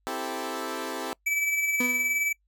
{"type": "chord", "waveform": "15% pulse", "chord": "A minor seventh", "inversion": "first", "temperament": "equal", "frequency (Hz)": [261.6, 329.6, 392, 440], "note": ["C4", "E4", "G4", "A4"], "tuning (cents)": [0, 0, 0, 0], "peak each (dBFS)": -30, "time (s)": [0.07, 1.13], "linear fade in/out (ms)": 0}
{"type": "tone with tremolo", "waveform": "square", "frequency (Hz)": 2304, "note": "D7", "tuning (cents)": -34, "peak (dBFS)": -23, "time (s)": [1.26, 2.33], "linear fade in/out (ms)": 10, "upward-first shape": "sine", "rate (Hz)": 19, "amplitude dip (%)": 40}
{"type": "tone with exponential decay", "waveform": "35% pulse", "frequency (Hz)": 246.9, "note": "B3", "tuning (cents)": 0, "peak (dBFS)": -23, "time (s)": [1.8, 2.26], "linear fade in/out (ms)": 5, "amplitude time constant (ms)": 99}
{"effects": ["noise-tail reverb RT60 0.1 s tail -25 dB re dry", "added 50 Hz sine -68 dBFS peak until 2.47 s"]}